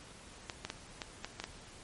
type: clicks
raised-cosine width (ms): 0.2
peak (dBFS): -20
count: 7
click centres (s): 0.498 / 0.65 / 0.701 / 1.018 / 1.246 / 1.4 / 1.44
effects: pink hiss -53 dBFS RMS until 1.83 s + MP3 48 kbps